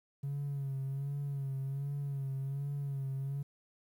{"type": "tone with vibrato", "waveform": "triangle", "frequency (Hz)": 138.59, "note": "C#3", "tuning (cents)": 0, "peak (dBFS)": -31, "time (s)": [0.23, 3.43], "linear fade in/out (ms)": 10, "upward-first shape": "sine", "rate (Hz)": 1.3, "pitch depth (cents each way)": 47, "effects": ["tanh soft clip ceiling -30 dBFS", "11-bit"]}